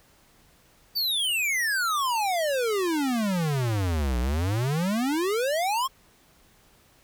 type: exponential two-way sweep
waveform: square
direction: down then up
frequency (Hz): 4687 to 58.27 to 1105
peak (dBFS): -24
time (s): 0.95-5.88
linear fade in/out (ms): 20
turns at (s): 4.19
effects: pink hiss -59 dBFS RMS until 7.03 s